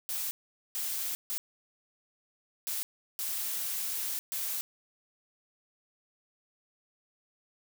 blue noise bursts at uneven times, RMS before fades -34 dBFS, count 6, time 0.09-0.31 / 0.75-1.15 / 1.3-1.38 / 2.67-2.83 / 3.19-4.19 / 4.32-4.61 s, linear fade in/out 0 ms, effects none

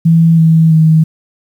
sine tone with pitch steps, 164.81 / 161.79 / 158.83 Hz, E3 / E3 / D#3, 0 / -32 / +36 cents, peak -4 dBFS, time 0.05-1.04 s, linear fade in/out 10 ms, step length 330 ms, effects 7-bit

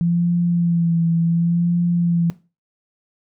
sine tone with vibrato, 170 Hz, F3, 46 cents flat, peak -15 dBFS, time 0.01-2.3 s, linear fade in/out 0 ms, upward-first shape sine, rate 0.69 Hz, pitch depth 34 cents each way, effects noise-tail reverb RT60 0.3 s tail -18 dB re dry

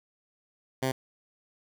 10% pulse tone, 131.3 Hz, C3, 6 cents sharp, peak -18 dBFS, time 0.82-0.92 s, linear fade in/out 10 ms, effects none

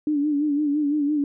sine tone with vibrato, 293.7 Hz, D4, in tune, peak -19 dBFS, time 0.07-1.24 s, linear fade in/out 2 ms, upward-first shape sine, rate 5.9 Hz, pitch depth 65 cents each way, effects none

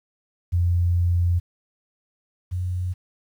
sine tone pair in turn, 87.31 / 90.47 Hz, F2 / F#2, 0 / -38 cents, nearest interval minor second, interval 62 cents, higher second, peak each -17 / -23 dBFS, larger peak first, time 0.52-1.4 / 2.51-2.94 s, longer first, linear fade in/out 20 ms, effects 9-bit

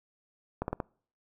clicks, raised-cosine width 1 ms, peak -17 dBFS, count 4, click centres 0.62 / 0.681 / 0.73 / 0.802 s, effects noise-tail reverb RT60 0.5 s tail -26 dB re dry

